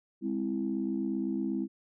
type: chord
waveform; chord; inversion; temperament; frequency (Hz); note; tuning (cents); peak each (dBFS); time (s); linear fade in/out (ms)
sine; Ab augmented; none; equal with one note detuned; 204.2 / 261.6 / 329.6; Ab3 / C4 / E4; -29 / 0 / 0; -33; 0.21-1.68; 50
effects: tanh soft clip ceiling -20 dBFS